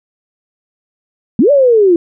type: linear two-way sweep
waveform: sine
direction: up then down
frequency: 185.7 to 590 to 328.5 Hz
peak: -5 dBFS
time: 1.39-1.96 s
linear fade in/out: 2 ms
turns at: 1.51 s
effects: none